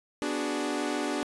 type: chord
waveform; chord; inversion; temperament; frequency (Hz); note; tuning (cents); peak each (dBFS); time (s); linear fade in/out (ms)
sawtooth; G# half-diminished seventh; first; equal; 246.9 / 293.7 / 370 / 415.3; B3 / D4 / F#4 / G#4; 0 / 0 / 0 / 0; -32 / -27 / -32 / -33; 0.22-1.23; 0
effects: resampled to 24000 Hz